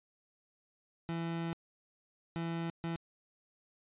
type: tone bursts at uneven times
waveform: 30% pulse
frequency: 166.8 Hz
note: E3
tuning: 21 cents sharp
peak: -32 dBFS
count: 3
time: 1.09-1.53 / 2.36-2.7 / 2.84-2.96 s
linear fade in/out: 0 ms
effects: resampled to 8000 Hz